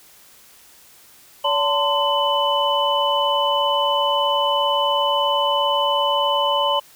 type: tone cluster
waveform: sine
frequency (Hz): 571 / 894 / 1034 / 2994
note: D5 / A5 / C6 / F#7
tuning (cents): -49 / +27 / -21 / +20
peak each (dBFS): -22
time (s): 1.44-6.8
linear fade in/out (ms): 10
effects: white hiss -49 dBFS RMS until 6.95 s